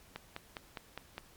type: click train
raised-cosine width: 0.3 ms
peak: -24 dBFS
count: 6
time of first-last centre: 0.16-1.18 s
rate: 4.9 Hz
effects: pink hiss -60 dBFS RMS until 1.36 s + MP3 96 kbps